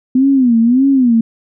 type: tone with vibrato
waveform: sine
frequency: 250.3 Hz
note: B3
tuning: 23 cents sharp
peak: -7 dBFS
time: 0.15-1.21 s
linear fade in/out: 5 ms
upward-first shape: sine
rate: 1.7 Hz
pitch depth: 170 cents each way
effects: none